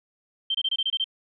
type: tone bursts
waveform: sine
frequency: 3136 Hz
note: G7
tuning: in tune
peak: -22 dBFS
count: 8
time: 0.5-1.043 s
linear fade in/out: 5 ms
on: 46 ms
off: 25 ms
effects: none